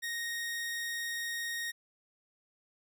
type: tone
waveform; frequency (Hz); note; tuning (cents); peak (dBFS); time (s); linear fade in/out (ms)
sawtooth; 1864.7; A#6; 0; -31; 0.02-1.72; 20
effects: none